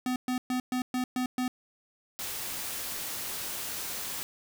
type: tone bursts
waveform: square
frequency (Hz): 252.2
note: B3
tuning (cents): +36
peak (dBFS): -28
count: 7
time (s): 0.06-1.48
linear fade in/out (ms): 2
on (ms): 100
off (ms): 120
type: noise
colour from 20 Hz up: white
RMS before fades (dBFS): -36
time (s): 2.19-4.23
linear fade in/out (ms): 0
effects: none